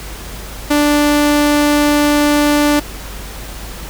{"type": "tone", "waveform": "sawtooth", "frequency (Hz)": 293.7, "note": "D4", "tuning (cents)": 0, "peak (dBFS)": -6, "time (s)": [0.7, 2.8], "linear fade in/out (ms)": 10, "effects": ["added 50 Hz sine -29 dBFS peak until 3.89 s", "pink hiss -31 dBFS RMS until 3.89 s"]}